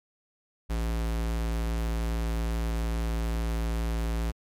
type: tone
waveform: square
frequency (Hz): 56.4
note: A1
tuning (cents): +44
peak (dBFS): -27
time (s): 0.69-4.32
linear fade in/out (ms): 20
effects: MP3 96 kbps